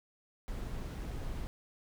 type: noise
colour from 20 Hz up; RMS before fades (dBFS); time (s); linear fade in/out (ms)
brown; -39; 0.48-1.47; 0
effects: none